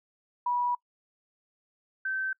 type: tone pair in turn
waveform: sine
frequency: 974 / 1546.1 Hz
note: B5 / G6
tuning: -24 / -24 cents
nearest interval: minor sixth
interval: 800 cents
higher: second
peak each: -25 / -28 dBFS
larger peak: first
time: 0.46-0.75 / 2.05-2.33 s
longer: first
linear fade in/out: 5 ms
effects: noise-tail reverb RT60 0.1 s tail -26 dB re dry